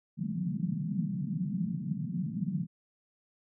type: band-pass noise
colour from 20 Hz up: white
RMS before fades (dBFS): -33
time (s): 0.17-2.67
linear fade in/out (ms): 50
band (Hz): 150 to 200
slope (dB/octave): 48
effects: none